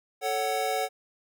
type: chord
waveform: square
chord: F# minor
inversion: first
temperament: equal with one note detuned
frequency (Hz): 440 / 554.4 / 746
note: A4 / C#5 / F#5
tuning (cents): 0 / 0 / +14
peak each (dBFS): -33 / -33 / -29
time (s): 0.21-0.89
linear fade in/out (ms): 50
effects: none